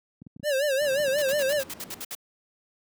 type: clicks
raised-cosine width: 5 ms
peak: -25 dBFS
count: 8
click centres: 0.219 / 0.267 / 0.364 / 0.398 / 0.431 / 1 / 1.081 / 1.332 s
type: tone with vibrato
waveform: square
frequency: 561 Hz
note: C#5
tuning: 21 cents sharp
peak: -23 dBFS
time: 0.43-1.64 s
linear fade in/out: 50 ms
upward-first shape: sine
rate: 5.6 Hz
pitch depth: 120 cents each way
type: noise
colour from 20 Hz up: brown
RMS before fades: -37 dBFS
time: 0.81-2.01 s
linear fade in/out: 5 ms
type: noise bursts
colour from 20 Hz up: white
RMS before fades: -35 dBFS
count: 10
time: 1.18-2.151 s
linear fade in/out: 5 ms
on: 44 ms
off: 59 ms
effects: high-pass 200 Hz 12 dB/octave